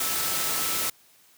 sine tone in noise, 1312 Hz, E6, 9 cents flat, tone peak -38 dBFS, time 0-0.9 s, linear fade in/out 5 ms, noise white, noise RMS -27 dBFS, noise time 0-0.9 s, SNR -14 dB, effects white hiss -58 dBFS RMS until 1.37 s + high-pass 80 Hz 12 dB/octave

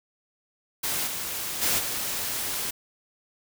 white noise with level steps, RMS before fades -28 / -32 / -24 / -30 dBFS, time 0.83-2.71 s, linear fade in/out 10 ms, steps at 1.06 / 1.61 / 1.78 s, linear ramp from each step 20 ms, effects none

